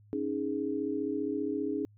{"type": "chord", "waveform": "sine", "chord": "C# suspended second", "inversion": "none", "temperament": "equal with one note detuned", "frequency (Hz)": [276.1, 311.1, 415.3], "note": ["C#4", "D#4", "G#4"], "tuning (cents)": [-7, 0, 0], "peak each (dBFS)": -34, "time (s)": [0.13, 1.85], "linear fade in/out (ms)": 0, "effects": ["added 104 Hz sine -56 dBFS peak until 1.97 s"]}